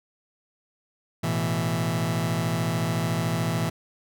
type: chord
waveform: sawtooth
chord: A suspended second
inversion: none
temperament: just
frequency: 110 / 123.75 / 165 Hz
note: A2 / B2 / E3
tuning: 0 / +4 / +2 cents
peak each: -25 / -25 / -22 dBFS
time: 1.23-3.7 s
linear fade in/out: 10 ms
effects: none